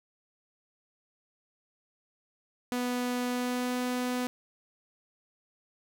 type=tone with pitch glide; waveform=sawtooth; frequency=246.9 to 249 Hz; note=B3 to B3; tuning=0 to +14 cents; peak=-25 dBFS; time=2.72-4.27 s; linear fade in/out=0 ms; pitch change=+14 cents; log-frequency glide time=3.28-3.77 s; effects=none